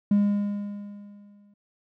triangle tone with exponential decay, 204 Hz, G#3, 31 cents flat, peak -13 dBFS, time 0.11-1.54 s, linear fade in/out 5 ms, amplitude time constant 310 ms, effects tanh soft clip ceiling -12 dBFS

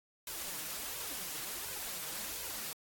white noise with flanger, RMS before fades -41 dBFS, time 0.27-2.73 s, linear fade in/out 2 ms, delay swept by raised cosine 1.9 to 6.5 ms, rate 1.4 Hz, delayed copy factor +0.65, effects AAC 64 kbps

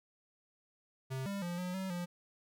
square tone with pitch steps, 132 / 199 / 174.5 / 180.6 / 189.9 / 175.7 Hz, C3 / G3 / F3 / F#3 / F#3 / F3, +16 / +26 / -1 / -42 / +45 / +11 cents, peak -37 dBFS, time 1.1-2.06 s, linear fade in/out 20 ms, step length 160 ms, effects none

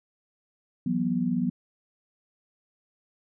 sine tone cluster, 167.5 / 186.7 / 244 Hz, E3 / F#3 / B3, +28 / +16 / -21 cents, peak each -31 / -28 / -26 dBFS, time 0.86-1.5 s, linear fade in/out 5 ms, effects none

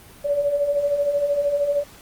sine beating tone pair, 563 / 576 Hz, C#5 / D5, +27 / -34 cents, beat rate 13 Hz, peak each -27 / -19 dBFS, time 0.24-1.84 s, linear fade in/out 20 ms, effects pink hiss -46 dBFS RMS until 2.01 s + Opus 32 kbps

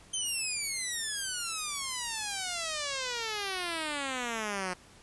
5% pulse exponential sweep, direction down, 3136 to 178 Hz, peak -21 dBFS, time 0.13-4.74 s, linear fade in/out 10 ms, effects pink hiss -56 dBFS RMS until 5.02 s + resampled to 24000 Hz

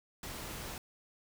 pink noise, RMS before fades -43 dBFS, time 0.23-0.78 s, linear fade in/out 2 ms, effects none

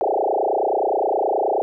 sine tone with frequency modulation, 601 Hz, D5, 40 cents sharp, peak -17 dBFS, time 0.01-1.62 s, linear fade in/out 0 ms, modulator 29.5 Hz, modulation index 7.7, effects none

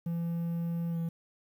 triangle tone with pitch glide, 168.8 to 166.38 Hz, E3 to E3, +41 to +16 cents, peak -28 dBFS, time 0.06-1.09 s, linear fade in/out 5 ms, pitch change -25 cents, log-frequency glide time 0.89-0.98 s, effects 10-bit

